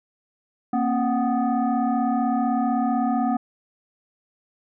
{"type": "tone with frequency modulation", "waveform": "sine", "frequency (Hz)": 233.1, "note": "A#3", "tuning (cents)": 0, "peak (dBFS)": -19, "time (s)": [0.73, 3.37], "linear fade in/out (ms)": 5, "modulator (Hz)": 502, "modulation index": 1.3, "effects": []}